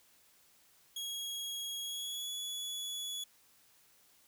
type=tone with pitch glide; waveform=sawtooth; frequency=3308 to 3399 Hz; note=G#7 to G#7; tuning=-8 to +39 cents; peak=-35 dBFS; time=0.96-3.24 s; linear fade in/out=5 ms; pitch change=+47 cents; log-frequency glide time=1.82-2.3 s; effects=white hiss -66 dBFS RMS until 4.27 s